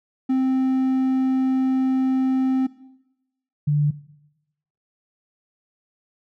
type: tone pair in turn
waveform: triangle / sine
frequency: 261.6 / 147.19 Hz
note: C4 / D3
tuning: 0 / +4 cents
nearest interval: minor seventh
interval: 996 cents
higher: first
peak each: -15 / -16 dBFS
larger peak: first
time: 0.29-2.67 / 3.67-3.91 s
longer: first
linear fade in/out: 10 ms
effects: noise-tail reverb RT60 0.9 s tail -18 dB re dry